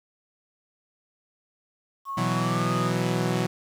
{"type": "tone with pitch glide", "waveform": "sine", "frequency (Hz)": [1095, 1236.2], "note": ["C#6", "D#6"], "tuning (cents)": [-22, -12], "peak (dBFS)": -29, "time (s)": [2.05, 2.92], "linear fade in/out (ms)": 50, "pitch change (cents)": 210, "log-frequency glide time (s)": [2.26, 2.72]}
{"type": "chord", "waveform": "sawtooth", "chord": "B suspended fourth", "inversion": "none", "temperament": "equal", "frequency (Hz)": [123.47, 164.81, 185], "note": ["B2", "E3", "F#3"], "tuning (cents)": [0, 0, 0], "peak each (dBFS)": -24, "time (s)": [2.17, 3.47], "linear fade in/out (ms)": 10}
{"effects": ["low-pass 10000 Hz 12 dB/octave", "9-bit"]}